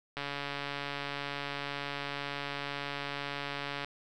click train, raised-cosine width 0.3 ms, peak -20 dBFS, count 523, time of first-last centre 0.17-3.846 s, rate 142 Hz, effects none

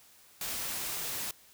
white noise, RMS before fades -36 dBFS, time 0.41-1.31 s, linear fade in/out 2 ms, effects white hiss -59 dBFS RMS until 1.53 s

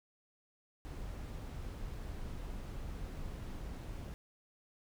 brown noise, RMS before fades -43 dBFS, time 0.85-4.14 s, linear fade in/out 0 ms, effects none

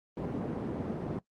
white band-pass noise, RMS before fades -35 dBFS, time 0.17-1.19 s, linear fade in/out 2 ms, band 110 to 330 Hz, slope 12 dB/octave, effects noise-tail reverb RT60 0.1 s tail -22 dB re dry + Opus 24 kbps

